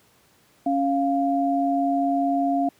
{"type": "tone pair together", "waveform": "sine", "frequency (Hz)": [277.2, 697.7], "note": ["C#4", "F5"], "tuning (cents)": [0, -2], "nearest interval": "octave + major third", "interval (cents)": 1598, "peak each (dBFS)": -22, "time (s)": [0.66, 2.69], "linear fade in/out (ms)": 5, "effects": ["pink hiss -59 dBFS RMS until 2.79 s", "high-pass 100 Hz 12 dB/octave"]}